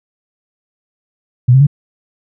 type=tone with pitch steps; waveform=sine; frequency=123.47 / 133.1 / 143.48 Hz; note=B2 / C3 / D3; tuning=0 / +30 / -40 cents; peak=-4 dBFS; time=1.48-1.669 s; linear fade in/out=10 ms; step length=63 ms; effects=none